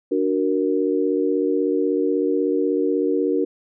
sine chord, D augmented, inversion none, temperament equal, 293.7 / 370 / 466.2 Hz, D4 / F#4 / A#4, 0 / 0 / 0 cents, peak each -22 dBFS, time 0.11-3.45 s, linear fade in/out 10 ms, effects none

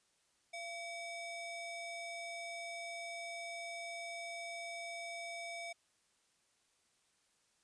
square ring-modulated tone, 1480 Hz, F#6, in tune, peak -40 dBFS, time 0.53-5.73 s, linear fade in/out 10 ms, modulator 797 Hz, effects white hiss -75 dBFS RMS until 7.63 s + resampled to 22050 Hz

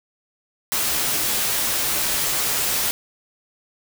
white noise with comb filter, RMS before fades -22 dBFS, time 0.72-2.91 s, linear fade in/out 0 ms, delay 11 ms, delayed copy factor -0.5, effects none

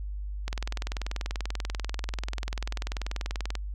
click train, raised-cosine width 0.2 ms, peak -16 dBFS, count 64, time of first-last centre 0.48-3.553 s, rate 20.5 Hz, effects added 50 Hz sine -32 dBFS peak until 3.74 s

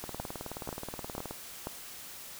two click trains, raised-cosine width 1 ms, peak -24 / -21 dBFS, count 25 / 4, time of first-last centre 0.04-1.31 / 0.2-1.671 s, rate 18.9 / 2.04 Hz, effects white hiss -46 dBFS RMS until 2.39 s

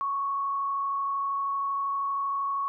sine tone with frequency modulation, 1108.7 Hz, C#6, in tune, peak -26 dBFS, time 0.01-2.68 s, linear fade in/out 0 ms, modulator 32.8 Hz, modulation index 0.46, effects none

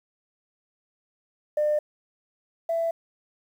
sine tone pair in turn, 600 / 665.1 Hz, D5 / E5, +37 / +15 cents, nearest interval major second, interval 178 cents, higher second, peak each -19 / -22 dBFS, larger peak first, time 1.57-1.79 / 2.69-2.91 s, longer neither, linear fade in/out 5 ms, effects tanh soft clip ceiling -17 dBFS + 9-bit

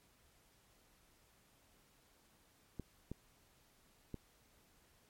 clicks, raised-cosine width 3 ms, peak -30 dBFS, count 3, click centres 2.797 / 3.116 / 4.143 s, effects pink hiss -70 dBFS RMS until 5.09 s + MP3 64 kbps

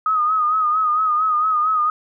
sine tone with vibrato, 1250 Hz, D#6, 8 cents sharp, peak -15 dBFS, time 0.06-1.9 s, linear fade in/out 2 ms, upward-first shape sine, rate 4.4 Hz, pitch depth 56 cents each way, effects none

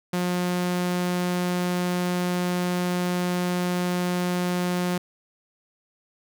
sawtooth tone, 178.6 Hz, F3, 39 cents sharp, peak -19 dBFS, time 0.13-4.98 s, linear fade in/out 5 ms, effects none

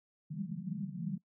pink band-pass noise, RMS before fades -39 dBFS, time 0.3-1.18 s, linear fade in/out 10 ms, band 150 to 210 Hz, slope 96 dB/octave, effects noise-tail reverb RT60 0.1 s tail -22 dB re dry

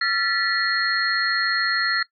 sine tone cluster, 1362 / 1753 / 1947 / 4266 Hz, F6 / A6 / B6 / C8, -44 / -7 / -25 / +33 cents, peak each -25 dBFS, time 0.01-2.03 s, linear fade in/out 5 ms, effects noise-tail reverb RT60 0.1 s tail -20 dB re dry

